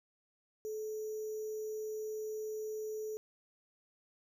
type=tone with sample-and-hold; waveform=sine; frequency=431.6 Hz; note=A4; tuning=33 cents flat; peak=-37 dBFS; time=0.65-3.17 s; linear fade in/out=0 ms; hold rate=6300 Hz; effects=none